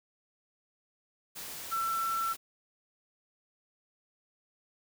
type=tone in noise; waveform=sine; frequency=1341 Hz; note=E6; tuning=29 cents sharp; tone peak=-29 dBFS; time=1.71-2.34 s; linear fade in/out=20 ms; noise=white; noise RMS=-42 dBFS; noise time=1.35-2.37 s; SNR=+10 dB; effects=none